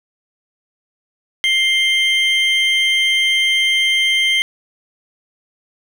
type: tone pair together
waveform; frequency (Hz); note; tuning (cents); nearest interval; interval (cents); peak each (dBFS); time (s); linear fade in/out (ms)
triangle; 2100 / 3146; C7 / G7; +6 / +6; perfect fifth; 700; -14; 1.44-4.42; 0
effects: none